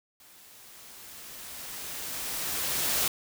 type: noise with level ramp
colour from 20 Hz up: white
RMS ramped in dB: -55 to -26 dBFS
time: 0.2-3.08 s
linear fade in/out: 2 ms
effects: none